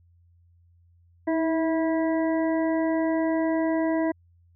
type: harmonic tone with a mistuned harmonic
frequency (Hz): 325.8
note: E4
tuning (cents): -20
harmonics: 1 / 2 / 3 / 5 / 6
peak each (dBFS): -23 / -27 / -34 / -41 / -38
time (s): 1.27-4.12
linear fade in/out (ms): 10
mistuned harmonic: 1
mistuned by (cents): -28
effects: added 86 Hz sine -56 dBFS peak until 4.55 s